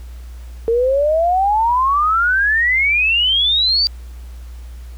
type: exponential sweep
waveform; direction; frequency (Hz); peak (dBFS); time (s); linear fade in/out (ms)
sine; up; 450.7 to 4697; -12; 0.68-3.87; 0
effects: added 60 Hz sine -30 dBFS peak until 4.97 s + pink hiss -49 dBFS RMS until 4.97 s